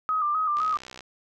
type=tone with vibrato; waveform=sine; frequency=1226 Hz; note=D#6; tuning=26 cents flat; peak=-22 dBFS; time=0.09-0.77 s; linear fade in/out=0 ms; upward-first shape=square; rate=3.9 Hz; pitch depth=54 cents each way
type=click train; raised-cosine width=0.2 ms; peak=-24 dBFS; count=29; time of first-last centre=0.57-1.007 s; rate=64.1 Hz
effects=none